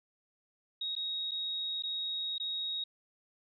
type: tone with dropouts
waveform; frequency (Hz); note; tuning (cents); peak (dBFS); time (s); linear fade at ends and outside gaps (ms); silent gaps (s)
sine; 3773; A#7; +20; -33; 0.81-2.84; 5; 0.953-0.963 / 1.311-1.316 / 1.824-1.835 / 2.382-2.399
effects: none